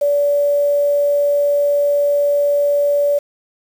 sine tone with quantisation, 576 Hz, D5, 34 cents flat, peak -12 dBFS, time 0.01-3.19 s, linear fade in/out 10 ms, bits 6, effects none

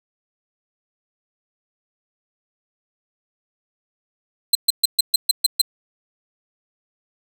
sawtooth tone bursts, 4096 Hz, C8, 38 cents flat, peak -8 dBFS, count 8, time 4.53-5.616 s, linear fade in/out 5 ms, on 22 ms, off 130 ms, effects none

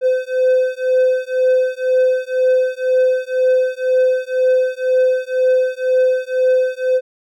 triangle beating tone pair, 511 / 513 Hz, C5 / C5, -41 / -34 cents, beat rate 2 Hz, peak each -14 dBFS, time 0.01-7.01 s, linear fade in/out 50 ms, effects none

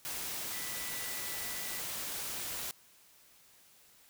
sine tone in noise, 1975.5 Hz, B6, in tune, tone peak -47 dBFS, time 0.53-1.8 s, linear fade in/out 0 ms, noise white, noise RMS -39 dBFS, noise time 0.05-2.71 s, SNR -11 dB, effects white hiss -62 dBFS RMS until 4.09 s

